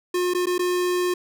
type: tone with dropouts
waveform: square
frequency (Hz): 358.5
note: F4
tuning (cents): +45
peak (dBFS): -21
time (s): 0.14-1.14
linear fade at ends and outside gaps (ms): 5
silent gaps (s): 0.337-0.347 / 0.458-0.468 / 0.581-0.592
effects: none